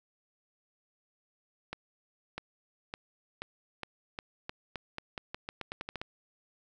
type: accelerating click train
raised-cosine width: 0.3 ms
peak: -21 dBFS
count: 18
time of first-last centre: 1.73-6.015 s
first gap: 650 ms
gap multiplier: 0.86
effects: none